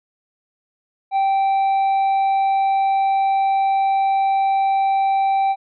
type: tone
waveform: triangle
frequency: 780 Hz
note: G5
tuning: 9 cents flat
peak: -13 dBFS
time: 1.11-5.56 s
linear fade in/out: 50 ms
effects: resampled to 11025 Hz